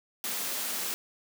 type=high-pass noise; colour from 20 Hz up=white; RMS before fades=-33 dBFS; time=0.24-0.94 s; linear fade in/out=0 ms; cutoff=160 Hz; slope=96 dB/octave; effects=none